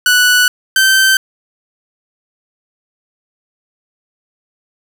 sawtooth tone pair in turn, 1480 / 1548.9 Hz, F#6 / G6, 0 / -21 cents, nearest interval minor second, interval 79 cents, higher second, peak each -4 dBFS, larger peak neither, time 0.06-0.48 / 0.76-1.17 s, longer first, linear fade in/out 2 ms, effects none

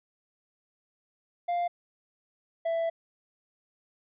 triangle tone pair in turn, 698.5 / 663.3 Hz, F5 / E5, 0 / +11 cents, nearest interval minor second, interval 89 cents, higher first, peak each -24 dBFS, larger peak neither, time 1.48-1.68 / 2.65-2.9 s, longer second, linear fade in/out 10 ms, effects resampled to 8000 Hz

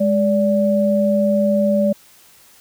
sine tone pair together, 206.3 / 579.8 Hz, G#3 / D5, -11 / -22 cents, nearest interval octave + tritone, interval 1789 cents, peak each -16 dBFS, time 0-1.93 s, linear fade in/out 10 ms, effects white hiss -49 dBFS RMS until 2.6 s

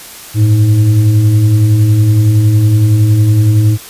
sine tone with frequency modulation, 108.9 Hz, A2, 17 cents flat, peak -5 dBFS, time 0.34-3.78 s, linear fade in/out 50 ms, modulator 207 Hz, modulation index 0.47, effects white hiss -31 dBFS RMS until 3.89 s + resampled to 32000 Hz

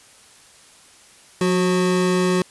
square tone pair together, 179.6 / 368.2 Hz, F3 / F#4, +49 / -8 cents, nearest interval octave, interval 1243 cents, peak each -20 dBFS, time 1.41-2.42 s, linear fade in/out 2 ms, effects white hiss -49 dBFS RMS until 2.5 s + resampled to 24000 Hz

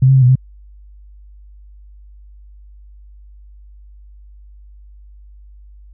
sine tone with pitch steps, 130.5 / 134 / 132.2 / 124.2 / 130 Hz, C3 / C3 / C3 / B2 / C3, -4 / +42 / +18 / +10 / -11 cents, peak -6 dBFS, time 0.02-0.355 s, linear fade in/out 5 ms, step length 67 ms, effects added 50 Hz sine -38 dBFS peak until 5.93 s

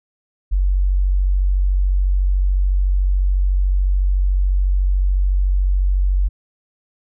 sine tone, 46.93 Hz, F#1, 25 cents sharp, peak -13 dBFS, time 0.51-6.29 s, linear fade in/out 20 ms, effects none

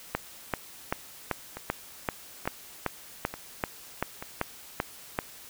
two click trains, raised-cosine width 0.5 ms, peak -11 / -21 dBFS, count 14 / 4, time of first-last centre 0.15-5.189 / 1.57-4.225 s, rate 2.58 / 1.13 Hz, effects white hiss -48 dBFS RMS until 5.49 s

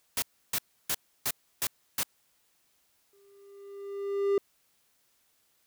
white noise bursts, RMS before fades -29 dBFS, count 6, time 0.17-2.032 s, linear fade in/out 2 ms, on 52 ms, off 310 ms
triangle tone with exponential growth, 398.9 Hz, G4, 30 cents sharp, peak -19 dBFS, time 3.13-4.38 s, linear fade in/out 2 ms, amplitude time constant 270 ms
effects white hiss -70 dBFS RMS until 5.66 s

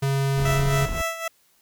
square tone with pitch glide, 137.1 to 138.85 Hz, C#3 to C#3, -19 to +3 cents, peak -21 dBFS, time 0.02-0.86 s, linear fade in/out 10 ms, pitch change +22 cents, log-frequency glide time 0.4-0.67 s
brown noise, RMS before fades -28 dBFS, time 0.37-1.02 s, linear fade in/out 10 ms
15% pulse tone with tremolo, 659.3 Hz, E5, in tune, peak -17 dBFS, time 0.45-1.28 s, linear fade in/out 5 ms, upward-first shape sine, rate 3.8 Hz, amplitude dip 70%
effects white hiss -62 dBFS RMS until 1.61 s

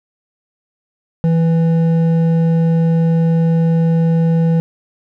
sine tone with hard clipping, 164.81 Hz, E3, in tune, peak -12 dBFS, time 1.24-4.6 s, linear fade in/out 0 ms, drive 7 dB, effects none

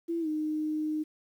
sine tone with pitch glide, 335.6 to 307.7 Hz, E4 to D#4, +31 to -19 cents, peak -28 dBFS, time 0.08-1.04 s, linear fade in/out 20 ms, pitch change -150 cents, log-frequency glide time 0.2-0.28 s, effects 10-bit

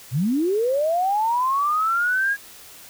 sine linear sweep, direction up, 110 to 1661.2 Hz, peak -18 dBFS, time 0.11-2.37 s, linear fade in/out 50 ms, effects white hiss -44 dBFS RMS until 2.89 s

